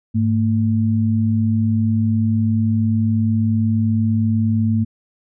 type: tone pair together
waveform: sine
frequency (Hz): 104.2 / 224.3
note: G#2 / A3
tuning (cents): +6 / +34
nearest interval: octave + minor second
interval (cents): 1328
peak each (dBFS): -17 / -17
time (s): 0.14-4.85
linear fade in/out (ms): 20
effects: none